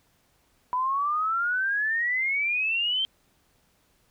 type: exponential sweep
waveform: sine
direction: up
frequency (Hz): 987.8 to 3156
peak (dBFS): -23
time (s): 0.73-3.05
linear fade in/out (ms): 0
effects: pink hiss -66 dBFS RMS until 4.1 s

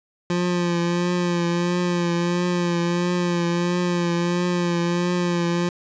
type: tone with vibrato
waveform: 25% pulse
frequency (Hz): 174.61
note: F3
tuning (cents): 0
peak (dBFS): -16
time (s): 0.3-5.69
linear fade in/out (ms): 2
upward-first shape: triangle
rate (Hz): 1.5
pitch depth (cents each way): 37
effects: resampled to 16000 Hz + 9-bit

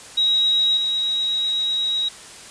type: tone with level steps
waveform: sine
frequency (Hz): 3823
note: A#7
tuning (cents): +43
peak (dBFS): -15 / -19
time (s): 0.17-2.09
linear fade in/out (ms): 10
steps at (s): 0.77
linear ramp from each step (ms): 2
effects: white hiss -40 dBFS RMS until 2.5 s + resampled to 22050 Hz

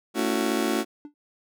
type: chord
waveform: 35% pulse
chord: F# minor seventh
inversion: first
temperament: just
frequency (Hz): 222 / 277.5 / 333 / 370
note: A3 / C#4 / E4 / F#4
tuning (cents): +16 / +2 / +18 / 0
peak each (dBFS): -27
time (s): 0.14-0.85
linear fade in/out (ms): 50
type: tone with exponential decay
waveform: triangle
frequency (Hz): 293.7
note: D4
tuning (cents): 0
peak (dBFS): -32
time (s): 1.05-1.14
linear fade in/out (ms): 1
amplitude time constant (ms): 19
effects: none

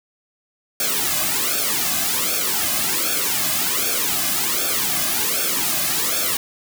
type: noise with flanger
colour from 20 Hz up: white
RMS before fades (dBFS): -21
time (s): 0.8-6.37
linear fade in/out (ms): 2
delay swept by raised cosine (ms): 1 to 2.2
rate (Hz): 1.3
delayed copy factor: -0.95
effects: none

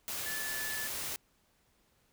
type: tone in noise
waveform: sine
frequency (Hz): 1738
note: A6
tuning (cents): -22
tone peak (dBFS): -38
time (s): 0.26-0.87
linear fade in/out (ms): 0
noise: white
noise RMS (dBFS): -38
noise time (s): 0.08-1.16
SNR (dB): -3
effects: pink hiss -71 dBFS RMS until 2.12 s

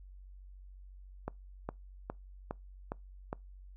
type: click train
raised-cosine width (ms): 1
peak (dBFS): -22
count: 6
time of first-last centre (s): 1.28-3.329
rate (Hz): 2.44
effects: noise-tail reverb RT60 0.2 s tail -25 dB re dry + added 47 Hz sine -49 dBFS peak until 3.76 s

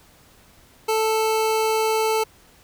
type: tone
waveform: 25% pulse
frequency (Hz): 440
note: A4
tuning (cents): 0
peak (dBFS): -15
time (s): 0.88-2.24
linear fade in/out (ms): 10
effects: pink hiss -53 dBFS RMS until 2.63 s

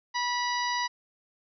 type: harmonic tone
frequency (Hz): 975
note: B5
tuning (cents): -23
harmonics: 1 / 2 / 3 / 4 / 5 / 6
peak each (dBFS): -29 / -32 / -40 / -38 / -36 / -42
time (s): 0.14-0.88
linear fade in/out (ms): 20
effects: none

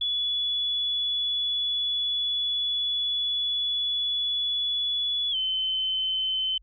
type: tone with pitch glide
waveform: sine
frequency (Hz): 3416 to 3061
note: G#7 to G7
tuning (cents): +48 to -42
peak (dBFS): -24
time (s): 0.01-6.58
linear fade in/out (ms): 5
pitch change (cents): -190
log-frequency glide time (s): 5.31-5.36
effects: added 46 Hz sine -53 dBFS peak until 6.62 s

